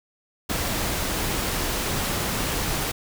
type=noise; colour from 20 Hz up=pink; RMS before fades=-26 dBFS; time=0.49-2.92 s; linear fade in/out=10 ms; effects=none